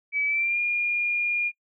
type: tone with pitch glide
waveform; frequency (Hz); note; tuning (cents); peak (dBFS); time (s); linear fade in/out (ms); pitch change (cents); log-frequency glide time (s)
sine; 2290 to 2419; D7 to D#7; -44 to -49; -22; 0.12-1.52; 50; +95; 0.26-0.59
effects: noise-tail reverb RT60 0.1 s tail -24 dB re dry